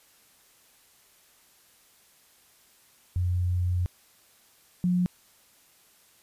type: tone pair in turn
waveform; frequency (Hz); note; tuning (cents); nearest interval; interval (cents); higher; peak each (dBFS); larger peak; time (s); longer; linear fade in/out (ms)
sine; 89.4 / 179.12; F2 / F3; +41 / +44; octave; 1203; second; -23 / -21; second; 3.16-3.86 / 4.84-5.06; first; 0
effects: white hiss -60 dBFS RMS until 6.22 s + resampled to 32000 Hz